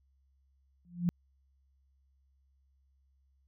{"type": "tone with exponential growth", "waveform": "sine", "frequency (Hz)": 174.61, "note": "F3", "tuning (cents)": 0, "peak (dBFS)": -22, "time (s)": [0.85, 1.09], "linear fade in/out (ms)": 0, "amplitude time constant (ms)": 51, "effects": ["added 67 Hz sine -67 dBFS peak until 3.47 s"]}